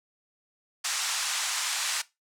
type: band-pass noise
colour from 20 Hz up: white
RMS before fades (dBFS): -30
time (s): 0.84-2.02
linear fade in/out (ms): 10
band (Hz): 850 to 8400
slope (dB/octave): 24
effects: noise-tail reverb RT60 0.2 s tail -18 dB re dry